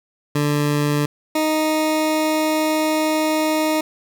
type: tone pair in turn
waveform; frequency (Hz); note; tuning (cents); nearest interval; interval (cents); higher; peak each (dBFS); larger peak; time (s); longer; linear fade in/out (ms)
20% pulse; 146.83 / 311.1; D3 / D#4; 0 / 0; octave + minor second; 1300; second; -12; neither; 0.35-1.06 / 1.35-3.81; second; 5
effects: none